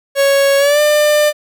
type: tone with pitch glide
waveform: 45% pulse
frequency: 554.4 to 597.6 Hz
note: C#5 to D5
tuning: 0 to +30 cents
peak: -9 dBFS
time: 0.15-1.33 s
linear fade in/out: 50 ms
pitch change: +130 cents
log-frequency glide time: 0.58-0.8 s
effects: none